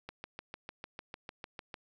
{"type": "click train", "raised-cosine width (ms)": 0.3, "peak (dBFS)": -26, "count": 12, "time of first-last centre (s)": [0.09, 1.742], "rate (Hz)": 6.66, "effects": []}